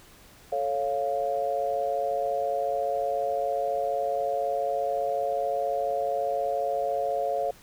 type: chord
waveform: sine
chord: A augmented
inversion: none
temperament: equal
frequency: 440 / 554.4 / 698.5 Hz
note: A4 / C#5 / E#5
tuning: 0 / 0 / 0 cents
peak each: -33 / -28 / -28 dBFS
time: 0.52-7.51 s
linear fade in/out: 5 ms
effects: pink hiss -53 dBFS RMS until 7.62 s